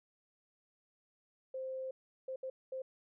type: tone bursts at uneven times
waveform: sine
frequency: 523.3 Hz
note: C5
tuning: in tune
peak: -38 dBFS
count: 4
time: 1.54-1.91 / 2.28-2.36 / 2.43-2.5 / 2.72-2.82 s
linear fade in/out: 5 ms
effects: none